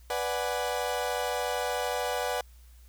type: chord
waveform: 35% pulse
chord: G# half-diminished seventh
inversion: first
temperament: equal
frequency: 493.9 / 587.3 / 740 / 830.6 Hz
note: B4 / D5 / F#5 / G#5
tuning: 0 / 0 / 0 / 0 cents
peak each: -31 / -33 / -32 / -35 dBFS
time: 0.1-2.41 s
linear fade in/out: 2 ms
effects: added 60 Hz sine -50 dBFS peak until 2.88 s + white hiss -63 dBFS RMS until 2.88 s